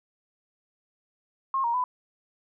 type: tone with pitch steps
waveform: sine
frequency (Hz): 1073 / 938 / 1000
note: C6 / A#5 / B5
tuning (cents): +43 / +11 / +21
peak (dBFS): -23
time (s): 1.54-1.84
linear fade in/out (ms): 2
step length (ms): 100
effects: none